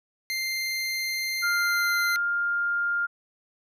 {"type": "tone with pitch glide", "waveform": "25% pulse", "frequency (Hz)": [2093, 2069], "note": ["C7", "C7"], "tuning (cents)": [0, -20], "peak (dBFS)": -23, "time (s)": [0.3, 2.16], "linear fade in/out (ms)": 0, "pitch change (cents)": -20, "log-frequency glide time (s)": [1.42, 1.97]}
{"type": "tone", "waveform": "sine", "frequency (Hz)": 1404, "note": "F6", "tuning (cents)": 9, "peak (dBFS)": -23, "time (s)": [1.42, 3.07], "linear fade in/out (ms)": 20}
{"effects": []}